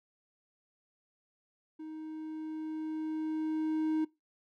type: tone with level ramp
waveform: triangle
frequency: 313.3 Hz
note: D#4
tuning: 12 cents sharp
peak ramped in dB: -39 to -25 dBFS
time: 1.79-4.05 s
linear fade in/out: 10 ms
effects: noise-tail reverb RT60 0.2 s tail -20 dB re dry

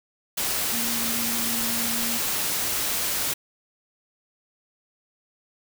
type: tone in noise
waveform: sine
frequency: 232.4 Hz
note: A#3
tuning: 5 cents flat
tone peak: -32 dBFS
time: 0.72-2.18 s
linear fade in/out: 10 ms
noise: white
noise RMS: -26 dBFS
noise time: 0.37-3.34 s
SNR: -9 dB
effects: none

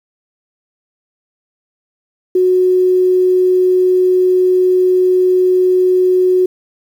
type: tone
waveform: sine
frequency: 367.4 Hz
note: F#4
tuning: 12 cents flat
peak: -8 dBFS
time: 2.35-6.46 s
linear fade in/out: 5 ms
effects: 7-bit

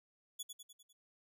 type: tone with echo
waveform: 15% pulse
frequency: 3400 Hz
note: G#7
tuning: 40 cents sharp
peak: -33 dBFS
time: 0.39-0.43 s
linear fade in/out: 10 ms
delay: 100 ms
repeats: 5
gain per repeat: -5 dB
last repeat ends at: 0.93 s
effects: none

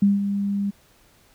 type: tone with ADSR envelope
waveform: sine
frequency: 200.4 Hz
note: G3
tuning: 38 cents sharp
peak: -12 dBFS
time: 0.02-0.71 s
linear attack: 6 ms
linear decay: 170 ms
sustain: -9 dB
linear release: 16 ms
effects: pink hiss -57 dBFS RMS until 1.34 s

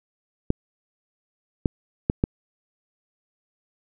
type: clicks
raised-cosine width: 3 ms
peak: -6 dBFS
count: 4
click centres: 0.504 / 1.658 / 2.099 / 2.239 s
effects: none

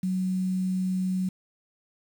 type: tone with quantisation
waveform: sine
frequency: 185.9 Hz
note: F#3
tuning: 8 cents sharp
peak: -24 dBFS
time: 0.03-1.29 s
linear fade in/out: 5 ms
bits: 8
effects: none

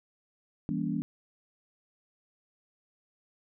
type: chord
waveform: sine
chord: E diminished seventh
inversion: none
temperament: just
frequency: 164.81 / 197.78 / 237.3 / 284.8 Hz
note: E3 / G3 / Bb3 / Db4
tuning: 0 / +16 / +31 / +47 cents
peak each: -34 dBFS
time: 0.69-1.02 s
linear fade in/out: 0 ms
effects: none

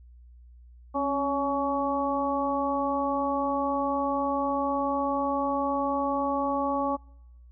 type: harmonic tone with a mistuned harmonic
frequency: 281 Hz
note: C#4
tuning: 24 cents sharp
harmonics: 1 / 2 / 3 / 4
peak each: -30 / -30 / -30 / -30 dBFS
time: 0.94-6.97 s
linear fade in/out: 20 ms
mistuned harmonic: 1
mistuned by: -46 cents
effects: noise-tail reverb RT60 0.9 s tail -26 dB re dry + added 60 Hz sine -48 dBFS peak until 7.51 s

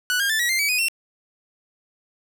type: tone with pitch steps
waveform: sawtooth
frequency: 1480 / 1614 / 1760 / 1919.3 / 2093 / 2282 / 2489 / 2714 Hz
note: F#6 / G#6 / A6 / B6 / C7 / C#7 / D#7 / E7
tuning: 0 / -50 / 0 / -50 / 0 / +50 / 0 / +50 cents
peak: -16 dBFS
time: 0.1-0.884 s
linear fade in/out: 0 ms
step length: 98 ms
effects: none

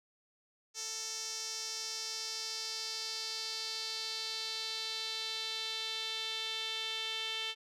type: tone with band-pass filter sweep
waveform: sawtooth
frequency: 443.2 Hz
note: A4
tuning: 13 cents sharp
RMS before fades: -39 dBFS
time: 0.74-7.55 s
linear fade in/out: 50 ms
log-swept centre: 5900 to 3300 Hz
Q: 3.9
effects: none

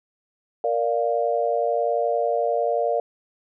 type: chord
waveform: sine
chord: Bb major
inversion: none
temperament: equal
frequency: 466.2 / 587.3 / 698.5 Hz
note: Bb4 / D5 / F5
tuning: 0 / 0 / 0 cents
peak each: -24 dBFS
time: 0.64-3 s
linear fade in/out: 2 ms
effects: none

